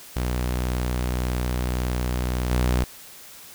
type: tone with level steps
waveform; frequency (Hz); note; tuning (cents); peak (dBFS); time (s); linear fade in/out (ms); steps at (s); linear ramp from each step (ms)
sawtooth; 61.8; B1; +2; -19 / -15; 0.16-2.84; 5; 2.51; 5
effects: white hiss -44 dBFS RMS until 3.54 s